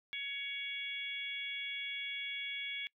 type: harmonic tone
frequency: 560 Hz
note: C#5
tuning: 18 cents sharp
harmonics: 3 / 4 / 5 / 6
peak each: -50 / -40 / -49 / -42 dBFS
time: 0.13-2.87 s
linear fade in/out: 0 ms
effects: noise-tail reverb RT60 0.1 s tail -23 dB re dry